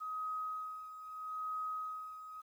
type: tone with tremolo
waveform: sine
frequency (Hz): 1262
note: D#6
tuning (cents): +24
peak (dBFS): -36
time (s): 0-2.42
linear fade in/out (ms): 20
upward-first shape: sine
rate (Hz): 0.78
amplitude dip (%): 70
effects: 11-bit